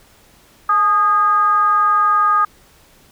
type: tone with frequency modulation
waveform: sine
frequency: 1236 Hz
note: D#6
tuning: 12 cents flat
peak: -11 dBFS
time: 0.69-2.45 s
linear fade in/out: 5 ms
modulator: 388 Hz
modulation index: 0.42
effects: pink hiss -50 dBFS RMS until 3.11 s